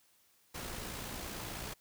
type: noise with amplitude modulation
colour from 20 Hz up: pink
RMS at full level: -41 dBFS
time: 0.54-1.74 s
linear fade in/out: 10 ms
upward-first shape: sine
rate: 58.4 Hz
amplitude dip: 35%
effects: white hiss -69 dBFS RMS until 1.8 s